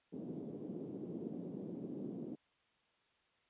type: band-pass noise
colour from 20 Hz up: white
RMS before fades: -45 dBFS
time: 0.12-2.36 s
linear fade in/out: 20 ms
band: 170 to 360 Hz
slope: 24 dB/octave
effects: white hiss -75 dBFS RMS until 3.49 s + resampled to 8000 Hz